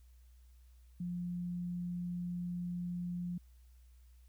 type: tone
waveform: sine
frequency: 176.2 Hz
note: F3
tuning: 16 cents sharp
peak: -36 dBFS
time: 1-3.38 s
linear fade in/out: 5 ms
effects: added 61 Hz sine -57 dBFS peak until 4.28 s + white hiss -75 dBFS RMS until 4.28 s